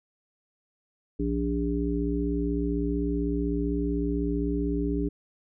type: harmonic tone with a mistuned harmonic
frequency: 57.9 Hz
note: A#1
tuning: 11 cents flat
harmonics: 1 / 3 / 5 / 7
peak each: -30 / -32 / -28 / -32 dBFS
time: 1.19-5.09 s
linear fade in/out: 10 ms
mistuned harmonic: 1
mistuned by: +38 cents
effects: none